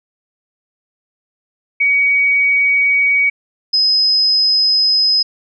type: tone pair in turn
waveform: sine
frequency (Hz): 2256 / 5065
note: C#7 / D#8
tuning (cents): +30 / +30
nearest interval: octave + major second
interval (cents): 1400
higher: second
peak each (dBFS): -10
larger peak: neither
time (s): 1.8-3.3 / 3.73-5.23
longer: neither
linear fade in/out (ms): 10
effects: none